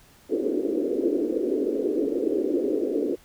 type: band-pass noise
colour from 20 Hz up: pink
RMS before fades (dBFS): -25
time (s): 0.29-3.16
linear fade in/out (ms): 20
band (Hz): 280 to 480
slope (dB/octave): 48
effects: pink hiss -55 dBFS RMS until 3.24 s